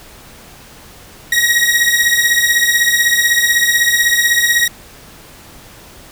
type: beating tone pair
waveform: sawtooth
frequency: 1888 / 1904 Hz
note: A#6 / A#6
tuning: +22 / +36 cents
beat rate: 16 Hz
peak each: -10 dBFS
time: 1.32-4.68 s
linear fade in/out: 5 ms
effects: pink hiss -39 dBFS RMS until 6.11 s